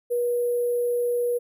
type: tone with sample-and-hold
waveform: sine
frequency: 483.5 Hz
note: B4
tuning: 37 cents flat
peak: -21 dBFS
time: 0.1-1.39 s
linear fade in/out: 20 ms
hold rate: 11025 Hz
effects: none